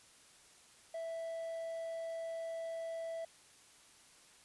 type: tone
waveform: triangle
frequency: 659.3 Hz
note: E5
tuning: in tune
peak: -37 dBFS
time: 0.94-3.25 s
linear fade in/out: 5 ms
effects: white hiss -62 dBFS RMS until 4.44 s + resampled to 24000 Hz